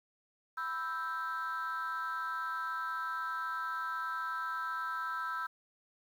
sine chord, E minor, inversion second, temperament equal with one note detuned, 992.9 / 1318.5 / 1568 Hz, B5 / E6 / G6, +9 / 0 / 0 cents, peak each -40 / -35 / -38 dBFS, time 0.57-5.47 s, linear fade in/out 10 ms, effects tanh soft clip ceiling -30 dBFS + 10-bit

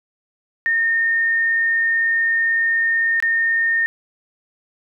sine tone with dropouts, 1829 Hz, A#6, 33 cents flat, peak -15 dBFS, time 0.66-3.86 s, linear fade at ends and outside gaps 0 ms, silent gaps 3.202-3.225 s, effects none

